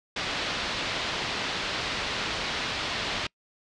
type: low-pass noise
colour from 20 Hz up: white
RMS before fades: -31 dBFS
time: 0.16-3.27 s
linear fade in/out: 5 ms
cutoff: 4300 Hz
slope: 24 dB/octave
effects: noise-tail reverb RT60 0.1 s tail -26 dB re dry + resampled to 22050 Hz